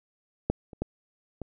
clicks, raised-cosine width 2 ms, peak -10 / -30 / -15 / -22 dBFS, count 4, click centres 0.5 / 0.732 / 0.82 / 1.417 s, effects none

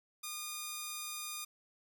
5% pulse tone, 1219 Hz, D#6, 36 cents flat, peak -28 dBFS, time 0.23-1.45 s, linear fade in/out 10 ms, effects none

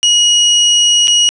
30% pulse tone with dropouts, 2900 Hz, F#7, 35 cents flat, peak -4 dBFS, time 0.03-1.29 s, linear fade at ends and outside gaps 0 ms, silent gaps 1.073-1.08 s, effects resampled to 22050 Hz + 7-bit

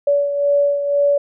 sine beating tone pair, 571 / 573 Hz, D5 / D5, -49 / -43 cents, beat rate 2 Hz, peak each -14 / -22 dBFS, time 0.07-1.18 s, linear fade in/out 5 ms, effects none

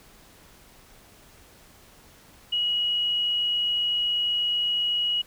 sine tone, 2907 Hz, F#7, 31 cents flat, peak -22 dBFS, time 2.52-5.22 s, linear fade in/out 10 ms, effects pink hiss -53 dBFS RMS until 5.26 s

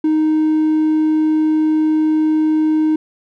triangle tone, 311.1 Hz, D#4, in tune, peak -9 dBFS, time 0.04-2.96 s, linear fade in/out 5 ms, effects tanh soft clip ceiling -6 dBFS

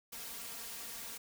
white noise with comb filter, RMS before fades -45 dBFS, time 0.12-1.18 s, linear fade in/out 10 ms, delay 4.3 ms, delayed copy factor +0.95, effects none

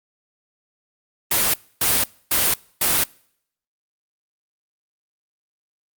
white noise bursts, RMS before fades -18 dBFS, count 4, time 1.31-3.04 s, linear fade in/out 5 ms, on 230 ms, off 270 ms, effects noise-tail reverb RT60 0.7 s tail -26 dB re dry + Opus 32 kbps

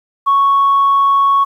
sine tone, 1108.7 Hz, C#6, in tune, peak -7 dBFS, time 0.26-1.45 s, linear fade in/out 20 ms, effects tanh soft clip ceiling -5 dBFS + 8-bit

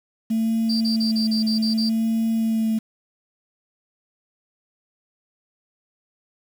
sine tone with vibrato, 222.7 Hz, A3, 21 cents sharp, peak -17 dBFS, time 0.3-2.79 s, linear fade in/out 10 ms, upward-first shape sine, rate 0.66 Hz, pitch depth 21 cents each way
sine tone bursts, 4699 Hz, D8, in tune, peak -22 dBFS, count 8, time 0.69-1.895 s, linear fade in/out 10 ms, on 120 ms, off 35 ms
effects tanh soft clip ceiling -15 dBFS + 7-bit

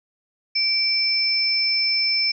sine tone pair together, 2325 / 5280 Hz, D7 / E8, -18 / +2 cents, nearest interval octave + major second, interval 1420 cents, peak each -24 / -19 dBFS, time 0.55-2.32 s, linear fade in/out 10 ms, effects none

